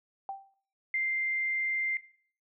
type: tone with exponential decay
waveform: sine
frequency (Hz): 782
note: G5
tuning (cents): -4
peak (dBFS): -31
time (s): 0.29-0.54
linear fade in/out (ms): 1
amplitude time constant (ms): 53
type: tone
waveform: sine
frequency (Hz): 2093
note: C7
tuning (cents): 0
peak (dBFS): -27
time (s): 0.94-1.97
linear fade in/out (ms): 2
effects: noise-tail reverb RT60 0.5 s tail -18 dB re dry